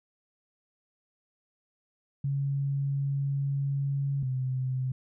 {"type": "tone pair in turn", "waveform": "sine", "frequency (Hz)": [139.2, 129.51], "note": ["C#3", "C3"], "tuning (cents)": [8, -17], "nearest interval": "minor second", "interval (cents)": 125, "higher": "first", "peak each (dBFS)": [-26, -27], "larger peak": "first", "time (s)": [[2.24, 4.23], [4.23, 4.92]], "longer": "first", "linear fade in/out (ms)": 5, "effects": []}